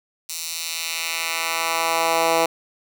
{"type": "tone with high-pass filter sweep", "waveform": "10% pulse", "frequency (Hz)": 164.81, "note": "E3", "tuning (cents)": 0, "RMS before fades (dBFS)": -23, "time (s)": [0.29, 2.46], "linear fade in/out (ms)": 5, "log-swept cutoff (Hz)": [5800, 500], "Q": 1, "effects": []}